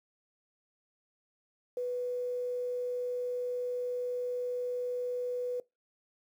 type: tone with quantisation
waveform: sine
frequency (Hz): 493.9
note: B4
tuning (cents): 0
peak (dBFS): -31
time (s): 1.77-5.6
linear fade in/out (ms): 2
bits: 10
effects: noise-tail reverb RT60 0.2 s tail -22 dB re dry